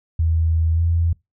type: tone with pitch glide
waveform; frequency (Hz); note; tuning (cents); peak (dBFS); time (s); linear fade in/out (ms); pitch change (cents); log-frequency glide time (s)
sine; 81.3 to 83.88; E2 to E2; -23 to +31; -15; 0.19-1.13; 5; +54; 0.74-0.81
effects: noise-tail reverb RT60 0.2 s tail -24 dB re dry